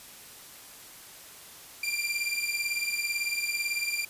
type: beating tone pair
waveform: sawtooth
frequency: 2368 / 2386 Hz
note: D7 / D7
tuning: +14 / +27 cents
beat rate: 18 Hz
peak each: -28 dBFS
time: 1.83-4.05 s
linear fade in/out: 5 ms
effects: white hiss -48 dBFS RMS until 4.09 s + resampled to 32000 Hz